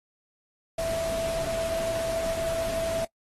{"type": "tone in noise", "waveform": "sine", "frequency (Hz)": 659.3, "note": "E5", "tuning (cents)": 0, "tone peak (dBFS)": -26, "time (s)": [0.78, 3.05], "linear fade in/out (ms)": 5, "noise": "pink", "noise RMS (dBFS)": -36, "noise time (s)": [0.78, 3.05], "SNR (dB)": 7, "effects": ["noise-tail reverb RT60 0.1 s tail -24 dB re dry", "AAC 32 kbps"]}